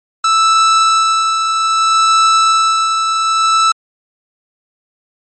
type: tone with tremolo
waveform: 45% pulse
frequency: 1318.5 Hz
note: E6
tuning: in tune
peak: -7 dBFS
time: 0.24-3.72 s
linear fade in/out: 5 ms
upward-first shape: sine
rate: 0.62 Hz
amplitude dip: 45%
effects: MP3 32 kbps